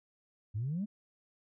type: exponential sweep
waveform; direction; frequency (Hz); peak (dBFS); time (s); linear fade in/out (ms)
sine; up; 98.1 to 220; -31; 0.54-0.86; 20
effects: tanh soft clip ceiling -28 dBFS